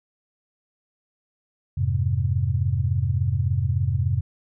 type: chord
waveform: sine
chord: F minor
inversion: none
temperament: equal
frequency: 87.31 / 103.83 / 130.81 Hz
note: F2 / Ab2 / C3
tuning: 0 / 0 / 0 cents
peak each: -24 dBFS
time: 1.77-4.21 s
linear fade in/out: 10 ms
effects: none